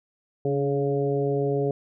harmonic tone with a mistuned harmonic, 140 Hz, C#3, 18 cents sharp, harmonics 1 / 2 / 3 / 4 / 5, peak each -27 / -31 / -24 / -32 / -35 dBFS, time 0.45-1.71 s, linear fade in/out 2 ms, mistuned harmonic 2, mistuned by +45 cents, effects none

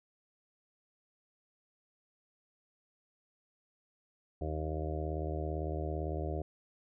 harmonic tone, 77.78 Hz, D#2, in tune, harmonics 1 / 2 / 4 / 5 / 6 / 7 / 8 / 9, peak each -36 / -42 / -43 / -42 / -48 / -45 / -45 / -45 dBFS, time 4.41-6.42 s, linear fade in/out 5 ms, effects none

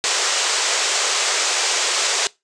white band-pass noise, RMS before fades -20 dBFS, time 0.04-2.27 s, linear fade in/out 0 ms, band 380 to 8000 Hz, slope 48 dB/octave, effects noise-tail reverb RT60 0.2 s tail -21 dB re dry + resampled to 22050 Hz

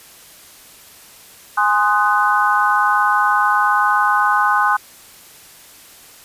sine chord, Ab dominant seventh, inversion none, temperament equal with one note detuned, 830.6 / 1046.5 / 1244.5 / 1497.2 Hz, Ab5 / C6 / Eb6 / Gb6, 0 / 0 / 0 / +20 cents, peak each -18 dBFS, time 1.57-4.77 s, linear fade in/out 10 ms, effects white hiss -43 dBFS RMS until 6.24 s + resampled to 32000 Hz

